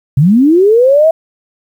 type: linear sweep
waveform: sine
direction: up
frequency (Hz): 125.1 to 661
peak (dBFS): -4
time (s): 0.17-1.11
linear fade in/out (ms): 5
effects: 7-bit